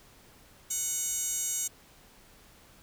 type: tone with high-pass filter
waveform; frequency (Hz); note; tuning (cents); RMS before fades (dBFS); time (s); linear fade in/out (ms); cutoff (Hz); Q
15% pulse; 740; F#5; 0; -32; 0.7-1.68; 10; 6600; 2.5
effects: pink hiss -57 dBFS RMS until 2.82 s